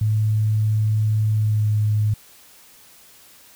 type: tone with pitch glide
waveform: sine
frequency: 107.8 to 106.19 Hz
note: A2 to G#2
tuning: -35 to +39 cents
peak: -16 dBFS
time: 0.01-2.14 s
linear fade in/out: 5 ms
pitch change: -26 cents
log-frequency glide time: 1.35-1.68 s
effects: white hiss -49 dBFS RMS until 3.55 s